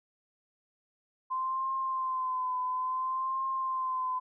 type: tone with vibrato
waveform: sine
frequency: 1035 Hz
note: C6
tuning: 19 cents flat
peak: -29 dBFS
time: 1.3-4.2 s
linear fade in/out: 20 ms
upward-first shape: triangle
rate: 0.58 Hz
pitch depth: 48 cents each way
effects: none